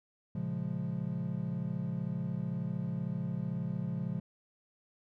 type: chord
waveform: triangle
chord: Bb minor seventh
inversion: none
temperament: equal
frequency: 116.54 / 138.59 / 174.61 / 207.7 Hz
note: Bb2 / Db3 / F3 / Ab3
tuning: 0 / 0 / 0 / 0 cents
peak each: -39 / -36 / -34 / -39 dBFS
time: 0.35-4.2 s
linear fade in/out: 5 ms
effects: none